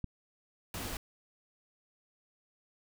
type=click; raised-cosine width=5 ms; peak=-24 dBFS; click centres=0.043 s
type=noise; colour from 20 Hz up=pink; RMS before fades=-39 dBFS; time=0.74-0.97 s; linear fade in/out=2 ms
effects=none